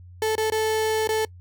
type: tone with dropouts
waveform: 35% pulse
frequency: 437.4 Hz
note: A4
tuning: 10 cents flat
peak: -19 dBFS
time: 0.22-1.25 s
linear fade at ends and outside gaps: 2 ms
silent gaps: 0.354-0.379 / 0.501-0.521 / 1.074-1.09 s
effects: noise-tail reverb RT60 0.1 s tail -25 dB re dry + added 89 Hz sine -42 dBFS peak until 1.4 s